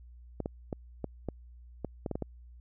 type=clicks; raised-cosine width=2 ms; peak=-20 dBFS; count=10; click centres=0.403 / 0.459 / 0.728 / 1.043 / 1.287 / 1.847 / 2.062 / 2.113 / 2.155 / 2.223 s; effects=added 60 Hz sine -49 dBFS peak until 2.6 s